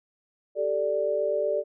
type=chord; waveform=sine; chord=G suspended second; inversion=none; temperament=equal; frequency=392 / 440 / 587.3 Hz; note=G4 / A4 / D5; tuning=0 / 0 / 0 cents; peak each=-31 / -29 / -25 dBFS; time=0.55-1.64 s; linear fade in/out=50 ms; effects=none